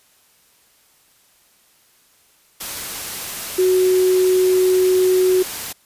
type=tone in noise; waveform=sine; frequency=370 Hz; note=F#4; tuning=in tune; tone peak=-12 dBFS; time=3.58-5.43 s; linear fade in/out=10 ms; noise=white; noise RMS=-28 dBFS; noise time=2.6-5.73 s; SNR=+13 dB; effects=white hiss -56 dBFS RMS until 5.85 s + resampled to 32000 Hz